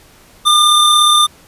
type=tone pair together; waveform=square; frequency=1204 / 3575 Hz; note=D6 / A7; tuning=+43 / +27 cents; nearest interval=octave + perfect fifth; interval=1884 cents; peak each=-11 dBFS; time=0.45-1.27 s; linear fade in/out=20 ms; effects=pink hiss -45 dBFS RMS until 1.47 s + resampled to 32000 Hz